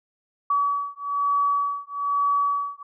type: beating tone pair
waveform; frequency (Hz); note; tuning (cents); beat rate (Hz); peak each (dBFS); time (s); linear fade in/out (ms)
sine; 1139 / 1140.1; C#6 / C#6; +47 / +48; 1.1; -24; 0.5-2.83; 5
effects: none